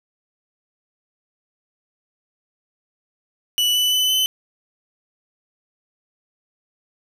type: tone with pitch steps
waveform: 40% pulse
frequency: 2960 / 2984 / 3008 / 3033 Hz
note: F#7 / F#7 / F#7 / F#7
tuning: 0 / +14 / +28 / +42 cents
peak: -15 dBFS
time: 3.58-4.26 s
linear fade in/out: 0 ms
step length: 170 ms
effects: none